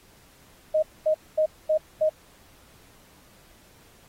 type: tone bursts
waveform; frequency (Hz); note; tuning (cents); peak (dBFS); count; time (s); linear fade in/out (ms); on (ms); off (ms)
sine; 622.3; D#5; 0; -18; 5; 0.74-2.095; 10; 87; 230
effects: pink hiss -56 dBFS RMS until 4.08 s + AAC 48 kbps

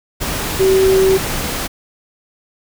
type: tone in noise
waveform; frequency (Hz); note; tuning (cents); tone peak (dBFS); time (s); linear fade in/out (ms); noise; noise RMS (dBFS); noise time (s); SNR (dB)
sine; 381.9; G4; -45; -9; 0.59-1.18; 20; pink; -21; 0.2-1.68; +9
effects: none

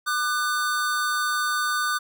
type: tone pair together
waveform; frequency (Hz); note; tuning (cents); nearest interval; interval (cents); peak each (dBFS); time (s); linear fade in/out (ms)
square; 1200 / 1494.5; D6 / F#6; +37 / +17; major third; 380; -26; 0.06-1.99; 20
effects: none

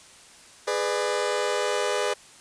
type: chord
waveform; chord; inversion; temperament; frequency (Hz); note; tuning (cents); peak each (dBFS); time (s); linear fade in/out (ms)
sawtooth; G# diminished; none; just; 415.3 / 498.4 / 598; G#4 / B4 / D5; 0 / +16 / +31; -24 / -24 / -25; 0.67-2.14; 10
effects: white hiss -50 dBFS RMS until 2.4 s + resampled to 22050 Hz

